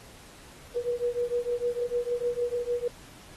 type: beating tone pair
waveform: sine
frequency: 480 / 486.6 Hz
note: B4 / B4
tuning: -49 / -26 cents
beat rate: 6.6 Hz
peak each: -29 dBFS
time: 0.76-2.88 s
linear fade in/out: 5 ms
effects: pink hiss -51 dBFS RMS until 3.36 s + AAC 32 kbps